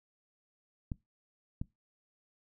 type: clicks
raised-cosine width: 5 ms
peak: -23 dBFS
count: 2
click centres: 0.918 / 1.615 s
effects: noise-tail reverb RT60 0.2 s tail -22 dB re dry